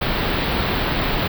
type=band-stop noise; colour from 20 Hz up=pink; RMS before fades=-21 dBFS; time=0.01-1.28 s; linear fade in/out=10 ms; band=4400 to 16000 Hz; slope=48 dB/octave; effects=none